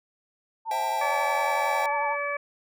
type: tone with vibrato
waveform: sine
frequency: 880 Hz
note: A5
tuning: in tune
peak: -26 dBFS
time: 0.65-2.17 s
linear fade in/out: 50 ms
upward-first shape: triangle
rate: 11 Hz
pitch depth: 66 cents each way
type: chord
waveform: square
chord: C major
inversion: none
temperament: equal with one note detuned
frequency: 529.9 / 659.3 / 784 Hz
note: C5 / E5 / G5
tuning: +22 / 0 / 0 cents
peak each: -38 / -35 / -32 dBFS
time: 0.71-1.86 s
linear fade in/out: 2 ms
type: harmonic tone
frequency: 574 Hz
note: D5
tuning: 40 cents flat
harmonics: 1 / 2 / 3 / 4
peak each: -31 / -32 / -34 / -32 dBFS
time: 1.01-2.37 s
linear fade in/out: 5 ms
effects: none